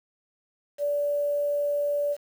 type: tone with quantisation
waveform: sine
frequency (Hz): 579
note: D5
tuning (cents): -25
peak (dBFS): -23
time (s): 0.78-2.17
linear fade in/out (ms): 50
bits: 8
effects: none